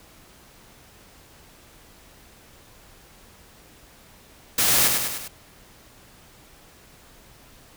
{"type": "noise with echo", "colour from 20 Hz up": "white", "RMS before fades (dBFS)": -20, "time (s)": [4.58, 4.88], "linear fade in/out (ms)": 5, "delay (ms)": 100, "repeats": 4, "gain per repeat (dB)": -4, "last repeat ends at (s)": 5.28, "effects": ["pink hiss -51 dBFS RMS until 7.76 s"]}